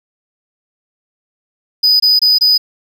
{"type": "tone bursts", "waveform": "triangle", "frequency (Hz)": 4978, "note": "D#8", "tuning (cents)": 0, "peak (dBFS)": -6, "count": 4, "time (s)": [1.83, 2.579], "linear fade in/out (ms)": 10, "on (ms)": 170, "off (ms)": 23, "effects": []}